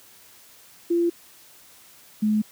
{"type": "tone pair in turn", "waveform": "sine", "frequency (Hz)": [342.5, 213.5], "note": ["F4", "G#3"], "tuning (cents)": [-34, 48], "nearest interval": "minor sixth", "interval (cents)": 818, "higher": "first", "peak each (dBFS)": -18, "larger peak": "neither", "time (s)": [[0.9, 1.1], [2.22, 2.42]], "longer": "neither", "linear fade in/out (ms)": 10, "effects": ["white hiss -51 dBFS RMS until 2.51 s", "high-pass 60 Hz 12 dB/octave"]}